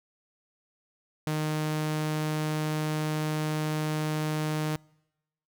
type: tone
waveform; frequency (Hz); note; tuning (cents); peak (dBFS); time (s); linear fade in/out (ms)
sawtooth; 154; D#3; -17; -23; 1.27-4.76; 0
effects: noise-tail reverb RT60 0.9 s tail -26 dB re dry